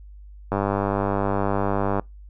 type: click train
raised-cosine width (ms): 1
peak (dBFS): -9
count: 148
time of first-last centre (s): 0.52-1.996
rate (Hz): 99.6
effects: noise-tail reverb RT60 0.2 s tail -26 dB re dry + added 50 Hz sine -40 dBFS peak until 2.29 s